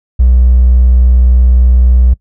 triangle tone with hard clipping, 61.74 Hz, B1, in tune, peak -3 dBFS, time 0.19-2.14 s, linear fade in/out 10 ms, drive 2 dB, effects noise-tail reverb RT60 0.1 s tail -21 dB re dry

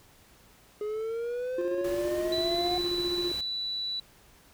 triangle exponential sweep, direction up, 416.6 to 725 Hz, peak -28 dBFS, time 0.81-2.78 s, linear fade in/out 2 ms
triangle tone with tremolo, 351.7 Hz, F4, 12 cents sharp, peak -26 dBFS, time 1.58-3.32 s, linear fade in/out 5 ms, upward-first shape square, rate 15 Hz, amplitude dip 40%
pink noise, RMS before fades -43 dBFS, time 1.84-3.41 s, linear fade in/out 5 ms
sine tone with pitch glide, 3977 to 3952 Hz, B7 to B7, +11 to 0 cents, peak -30 dBFS, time 2.32-4 s, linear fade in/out 5 ms, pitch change -11 cents, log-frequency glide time 2.62-3.81 s
effects pink hiss -58 dBFS RMS until 4.53 s

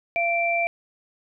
sine tone pair together, 682.4 / 2349 Hz, F5 / D7, -40 / 0 cents, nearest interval octave + major sixth, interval 2140 cents, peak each -23 dBFS, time 0.16-0.67 s, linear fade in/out 0 ms, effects none

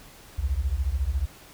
sine beating tone pair, 60.4 / 74.4 Hz, B1 / D2, -38 / +23 cents, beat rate 14 Hz, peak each -26 dBFS, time 0.38-1.26 s, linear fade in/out 10 ms, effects pink hiss -49 dBFS RMS until 1.53 s

